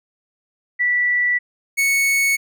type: tone pair in turn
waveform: sine / 45% pulse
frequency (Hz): 1961 / 2213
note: B6 / C#7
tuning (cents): -13 / -3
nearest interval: major second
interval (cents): 210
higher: second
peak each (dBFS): -15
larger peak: neither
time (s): 0.79-1.39 / 1.77-2.37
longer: neither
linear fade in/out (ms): 20
effects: none